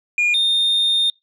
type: tone pair in turn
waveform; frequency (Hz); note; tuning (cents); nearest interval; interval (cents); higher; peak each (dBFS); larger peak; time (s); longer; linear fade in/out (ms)
sine; 2428 / 3651; D#7 / A#7; -43 / -37; perfect fifth; 706; second; -12; neither; 0.18-0.34 / 0.34-1.1; second; 2
effects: noise-tail reverb RT60 0.2 s tail -25 dB re dry + tanh soft clip ceiling -13 dBFS